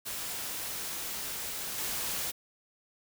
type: noise with level steps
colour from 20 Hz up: white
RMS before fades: -37 / -34 dBFS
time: 0.05-2.32 s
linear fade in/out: 20 ms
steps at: 1.78 s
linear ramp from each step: 2 ms
effects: none